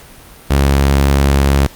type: tone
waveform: sawtooth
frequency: 69.3 Hz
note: C#2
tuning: in tune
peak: -5 dBFS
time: 0.5-1.67 s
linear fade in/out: 10 ms
effects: pink hiss -39 dBFS RMS until 1.75 s + Opus 48 kbps